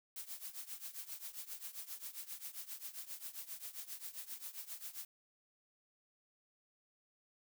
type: noise with tremolo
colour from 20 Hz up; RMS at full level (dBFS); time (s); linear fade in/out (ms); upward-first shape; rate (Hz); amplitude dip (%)
blue; -44; 0.16-5.05; 2; triangle; 7.5; 90
effects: none